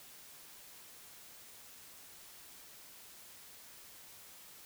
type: silence
effects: white hiss -55 dBFS RMS until 4.65 s